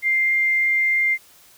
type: tone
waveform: sine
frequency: 2101 Hz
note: C7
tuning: 7 cents sharp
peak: -16 dBFS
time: 0.02-1.18 s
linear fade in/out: 50 ms
effects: white hiss -51 dBFS RMS until 1.57 s